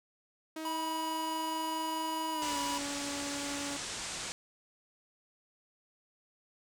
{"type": "tone with pitch glide", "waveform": "sawtooth", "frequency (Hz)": [317.1, 284.1], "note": ["D#4", "C#4"], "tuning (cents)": [33, 43], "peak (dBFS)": -34, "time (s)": [0.56, 3.77], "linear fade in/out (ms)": 5, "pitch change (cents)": -190, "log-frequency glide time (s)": [2.32, 2.58]}
{"type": "tone", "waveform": "square", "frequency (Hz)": 976, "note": "B5", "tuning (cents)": -21, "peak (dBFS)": -35, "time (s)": [0.65, 2.78], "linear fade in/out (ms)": 2}
{"type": "low-pass noise", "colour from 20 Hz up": "white", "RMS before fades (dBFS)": -40, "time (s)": [2.42, 4.32], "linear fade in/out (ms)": 0, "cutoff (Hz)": 8700, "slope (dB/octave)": 48}
{"effects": []}